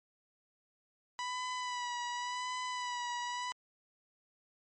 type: tone with vibrato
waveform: sawtooth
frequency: 986 Hz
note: B5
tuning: 3 cents flat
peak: -32 dBFS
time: 1.19-3.52 s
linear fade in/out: 0 ms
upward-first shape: sine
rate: 0.9 Hz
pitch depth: 32 cents each way
effects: MP3 32 kbps